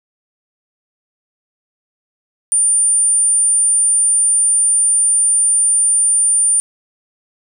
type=tone; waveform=sine; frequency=9190 Hz; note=D9; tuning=39 cents flat; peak=-10 dBFS; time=2.52-6.6 s; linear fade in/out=0 ms; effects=none